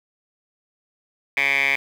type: tone with band-pass filter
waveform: 10% pulse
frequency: 138.59 Hz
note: C#3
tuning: in tune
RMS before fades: -20 dBFS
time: 1.37-1.76 s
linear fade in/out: 2 ms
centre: 2300 Hz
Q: 7.3
effects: 7-bit